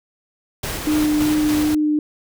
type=noise with tremolo; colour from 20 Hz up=pink; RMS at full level=-26 dBFS; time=0.63-1.75 s; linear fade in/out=5 ms; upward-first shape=square; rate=3.5 Hz; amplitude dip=25%
type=tone with vibrato; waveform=sine; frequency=302.6 Hz; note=D#4; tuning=48 cents flat; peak=-15 dBFS; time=0.87-1.99 s; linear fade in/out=2 ms; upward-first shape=triangle; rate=2.6 Hz; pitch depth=13 cents each way
effects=none